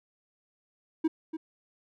triangle tone with echo, 319.3 Hz, D#4, 45 cents sharp, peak -20 dBFS, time 1.04-1.08 s, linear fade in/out 10 ms, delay 290 ms, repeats 1, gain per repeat -10 dB, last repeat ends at 1.37 s, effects none

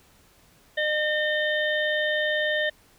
harmonic tone with a mistuned harmonic, 607 Hz, D#5, 43 cents flat, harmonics 1 / 3 / 5 / 6, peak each -26 / -25 / -33 / -34 dBFS, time 0.77-2.7 s, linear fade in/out 10 ms, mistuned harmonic 5, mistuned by +24 cents, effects pink hiss -58 dBFS RMS until 2.98 s

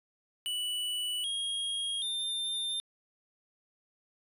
square tone with pitch steps, 2960 / 3265 / 3602 Hz, F#7 / G#7 / A7, 0 / -30 / +40 cents, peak -32 dBFS, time 0.46-2.8 s, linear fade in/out 0 ms, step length 780 ms, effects resampled to 32000 Hz + 12-bit

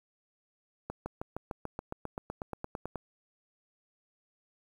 accelerating click train, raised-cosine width 1 ms, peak -22 dBFS, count 17, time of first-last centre 0.9-2.957 s, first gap 160 ms, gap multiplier 0.97, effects 9-bit

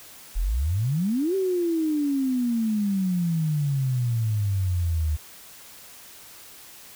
sine exponential two-way sweep, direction up then down, 37.23 to 390 to 74.5 Hz, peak -21 dBFS, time 0.35-5.17 s, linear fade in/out 20 ms, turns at 1.35 s, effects white hiss -46 dBFS RMS until 6.95 s

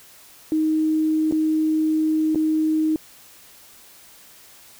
sine tone with dropouts, 313 Hz, D#4, 10 cents sharp, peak -17 dBFS, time 0.52-2.96 s, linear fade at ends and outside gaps 1 ms, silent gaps 1.312-1.323 / 2.348-2.357 s, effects white hiss -48 dBFS RMS until 4.79 s

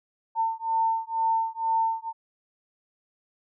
sine beating tone pair, 900 / 902.1 Hz, A5 / A5, +39 / +43 cents, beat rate 2.1 Hz, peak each -26 dBFS, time 0.35-2.13 s, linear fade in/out 50 ms, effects none

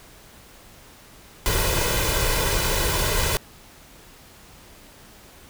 pink noise with comb filter, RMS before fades -22 dBFS, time 1.46-3.37 s, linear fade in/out 0 ms, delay 2 ms, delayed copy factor +0.7, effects pink hiss -48 dBFS RMS until 5.49 s

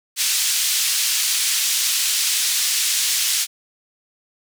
white band-pass noise, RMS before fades -20 dBFS, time 0.16-3.47 s, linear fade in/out 50 ms, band 2800 to 8500 Hz, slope 12 dB/octave, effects none

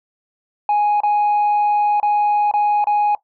sine tone with dropouts, 831 Hz, G#5, 1 cent sharp, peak -11 dBFS, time 0.69-3.15 s, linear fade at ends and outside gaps 2 ms, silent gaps 1.004-1.034 / 2-2.029 / 2.513-2.538 / 2.842-2.87 s, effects noise-tail reverb RT60 0.1 s tail -18 dB re dry + tanh soft clip ceiling -12 dBFS

